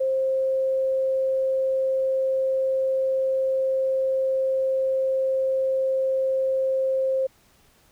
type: tone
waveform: sine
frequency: 529 Hz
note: C5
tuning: 19 cents sharp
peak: -20 dBFS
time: 0-7.27 s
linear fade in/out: 10 ms
effects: pink hiss -59 dBFS RMS until 7.91 s